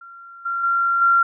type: tone with level steps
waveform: sine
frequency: 1376 Hz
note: F6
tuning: 26 cents flat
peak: -38 / -21 / -16 / -12 dBFS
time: 0.01-1.23 s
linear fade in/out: 5 ms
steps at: 0.45 / 0.63 / 1.01 s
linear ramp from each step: 10 ms
effects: none